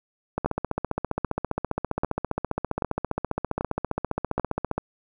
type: two click trains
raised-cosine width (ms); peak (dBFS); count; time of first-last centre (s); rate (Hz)
1; -10 / -11; 6 / 67; 0.46-4.397 / 0.38-4.78; 1.27 / 15
effects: none